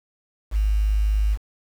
sine tone with quantisation, 52 Hz, G#1, 3 cents sharp, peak -17 dBFS, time 0.51-1.38 s, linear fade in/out 50 ms, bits 7, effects none

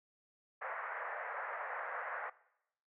white band-pass noise, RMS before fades -42 dBFS, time 0.61-2.3 s, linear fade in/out 10 ms, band 510 to 1900 Hz, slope 48 dB/octave, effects noise-tail reverb RT60 0.8 s tail -20 dB re dry

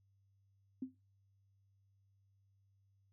sine tone with exponential decay, 259.8 Hz, C4, 12 cents flat, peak -35 dBFS, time 0.82-0.95 s, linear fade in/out 5 ms, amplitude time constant 27 ms, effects noise-tail reverb RT60 0.3 s tail -24 dB re dry + added 98 Hz sine -70 dBFS peak until 3.12 s

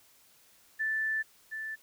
sine tone pair in turn, 1760 / 1760 Hz, A6 / A6, 0 / 0 cents, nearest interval unison, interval 0 cents, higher neither, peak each -28 / -35 dBFS, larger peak first, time 0.79-1.23 / 1.51-1.76 s, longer first, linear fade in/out 20 ms, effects white hiss -62 dBFS RMS until 1.82 s

